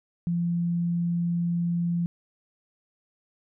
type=tone; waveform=sine; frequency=171.8 Hz; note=F3; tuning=28 cents flat; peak=-23 dBFS; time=0.27-2.06 s; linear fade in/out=0 ms; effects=none